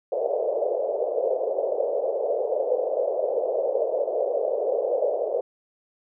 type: band-pass noise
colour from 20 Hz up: white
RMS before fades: -25 dBFS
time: 0.12-5.41 s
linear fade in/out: 5 ms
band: 460 to 600 Hz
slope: 48 dB/octave
effects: none